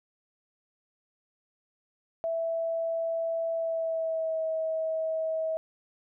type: tone with pitch glide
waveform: sine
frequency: 660 to 641.2 Hz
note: E5 to E5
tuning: +2 to -48 cents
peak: -27 dBFS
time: 2.24-5.57 s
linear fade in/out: 0 ms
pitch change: -50 cents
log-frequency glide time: 3.53-4.44 s
effects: none